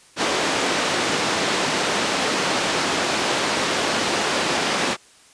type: band-pass noise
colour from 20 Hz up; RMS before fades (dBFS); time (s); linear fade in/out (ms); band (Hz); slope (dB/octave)
pink; -22; 0.16-4.97; 50; 280 to 5900; 12
effects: white hiss -51 dBFS RMS until 5.33 s + resampled to 22050 Hz